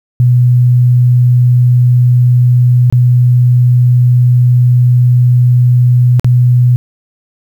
sine tone with dropouts, 123.47 Hz, B2, in tune, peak -4 dBFS, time 0.2-6.76 s, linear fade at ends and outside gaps 0 ms, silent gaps 2.9-2.925 / 6.196-6.245 s, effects 7-bit

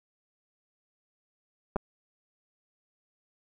clicks, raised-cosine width 1 ms, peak -15 / -16 dBFS, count 2, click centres 1.76 / 1.765 s, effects none

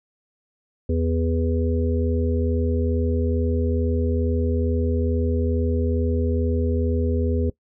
harmonic tone, 82.3 Hz, E2, 2 cents flat, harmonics 1 / 3 / 5 / 6, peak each -21 / -26 / -28 / -29 dBFS, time 0.89-7.5 s, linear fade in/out 5 ms, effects noise-tail reverb RT60 0.1 s tail -20 dB re dry

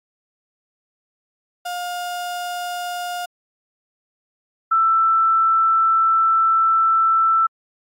35% pulse / sine tone pair in turn, 710 / 1329.1 Hz, F5 / E6, +28 / +14 cents, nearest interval major seventh, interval 1086 cents, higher second, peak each -23 / -13 dBFS, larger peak second, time 1.65-3.26 / 4.71-7.47 s, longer second, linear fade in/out 10 ms, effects AAC 64 kbps

